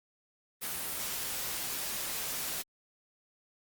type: noise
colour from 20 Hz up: white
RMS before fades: -36 dBFS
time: 0.61-2.63 s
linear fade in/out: 20 ms
effects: Opus 32 kbps